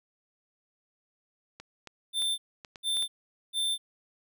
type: clicks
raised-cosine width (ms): 0.2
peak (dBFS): -26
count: 7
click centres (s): 1.6 / 1.873 / 2.221 / 2.648 / 2.758 / 2.969 / 3.025
type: tone bursts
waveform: square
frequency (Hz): 3563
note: A7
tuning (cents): +21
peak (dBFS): -27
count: 3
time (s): 2.13-3.78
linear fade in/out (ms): 50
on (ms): 250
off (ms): 450
effects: none